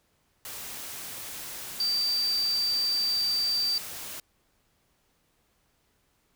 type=tone in noise; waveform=sine; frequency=4656 Hz; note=D8; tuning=16 cents flat; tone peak=-24 dBFS; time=1.8-3.78 s; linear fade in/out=2 ms; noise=white; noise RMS=-39 dBFS; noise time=0.45-4.2 s; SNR=+12 dB; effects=pink hiss -70 dBFS RMS until 6.35 s